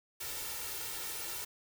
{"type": "noise with comb filter", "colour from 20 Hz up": "white", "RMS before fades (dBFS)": -40, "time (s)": [0.2, 1.45], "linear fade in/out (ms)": 10, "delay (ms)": 2.2, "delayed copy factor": 0.65, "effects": []}